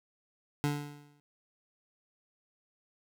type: tone with exponential decay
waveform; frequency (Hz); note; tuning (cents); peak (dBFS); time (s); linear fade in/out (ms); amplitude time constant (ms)
25% pulse; 145.8; D3; -12; -22; 0.64-1.2; 0; 120
effects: none